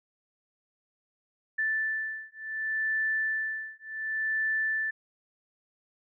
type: beating tone pair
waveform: sine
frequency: 1760 / 1760.68 Hz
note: A6 / A6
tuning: 0 / +1 cents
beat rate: 0.68 Hz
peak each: -31 dBFS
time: 1.58-4.91 s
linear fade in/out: 10 ms
effects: none